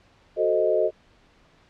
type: chord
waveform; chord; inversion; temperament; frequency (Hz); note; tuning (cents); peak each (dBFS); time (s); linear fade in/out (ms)
sine; F# diminished seventh; none; equal; 370 / 440 / 523.3 / 622.3; F#4 / A4 / C5 / Eb5; 0 / 0 / 0 / 0; -26 / -24 / -27 / -22; 0.36-0.91; 50
effects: pink hiss -58 dBFS RMS until 1.69 s + low-pass 4000 Hz 12 dB/octave